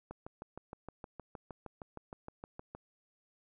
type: click train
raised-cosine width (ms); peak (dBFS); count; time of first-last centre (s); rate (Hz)
1; -30; 18; 0.11-2.75; 6.44
effects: none